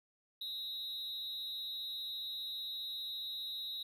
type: tone with amplitude modulation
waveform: triangle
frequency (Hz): 3828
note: A#7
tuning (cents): +45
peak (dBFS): -34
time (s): 0.41-3.83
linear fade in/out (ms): 5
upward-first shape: sine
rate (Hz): 235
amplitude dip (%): 85
effects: none